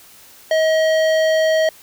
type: tone with hard clipping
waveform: sine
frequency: 635 Hz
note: D#5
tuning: 35 cents sharp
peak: -15 dBFS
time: 0.51-1.69 s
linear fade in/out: 2 ms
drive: 14 dB
effects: white hiss -45 dBFS RMS until 1.82 s